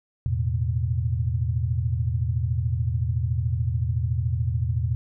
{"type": "chord", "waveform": "sine", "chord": "E suspended fourth", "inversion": "none", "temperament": "just", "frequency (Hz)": [82.41, 109.88, 123.61], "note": ["E2", "A2", "B2"], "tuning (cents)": [0, -2, 2], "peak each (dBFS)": -26, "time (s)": [0.26, 4.95], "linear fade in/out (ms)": 0, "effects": []}